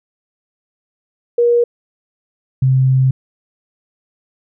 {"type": "tone pair in turn", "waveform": "sine", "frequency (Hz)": [476.1, 131.23], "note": ["A#4", "C3"], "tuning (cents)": [37, 6], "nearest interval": "octave + minor seventh", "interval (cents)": 2231, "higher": "first", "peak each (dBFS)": -9, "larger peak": "neither", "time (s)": [[1.38, 1.64], [2.62, 3.11]], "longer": "second", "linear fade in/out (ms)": 5, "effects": []}